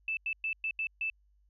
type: tone bursts at uneven times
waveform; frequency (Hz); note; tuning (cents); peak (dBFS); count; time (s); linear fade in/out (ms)
sine; 2637; E7; 0; -30; 6; 0.08-0.17 / 0.26-0.33 / 0.44-0.53 / 0.64-0.71 / 0.79-0.87 / 1.01-1.1; 2
effects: added 50 Hz sine -64 dBFS peak until 1.49 s